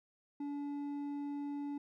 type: tone with hard clipping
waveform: sine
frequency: 286.8 Hz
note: D4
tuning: 41 cents flat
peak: -39 dBFS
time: 0.4-1.78 s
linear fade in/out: 5 ms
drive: 5 dB
effects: none